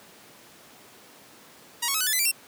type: tone with pitch steps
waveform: 5% pulse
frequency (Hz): 951 / 1105.1 / 1284.2 / 1492.3 / 1734.1 / 2015 / 2342 / 2721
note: A#5 / C#6 / E6 / F#6 / A6 / B6 / D7 / F7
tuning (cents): +34 / -6 / -46 / +14 / -26 / +34 / -5 / -46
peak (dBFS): -12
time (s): 1.82-2.316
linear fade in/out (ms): 10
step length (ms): 62
effects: pink hiss -50 dBFS RMS until 2.47 s + high-pass 200 Hz 12 dB/octave